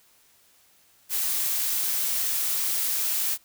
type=noise; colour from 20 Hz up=blue; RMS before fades=-26 dBFS; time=1.09-3.38 s; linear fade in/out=50 ms; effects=white hiss -60 dBFS RMS until 3.44 s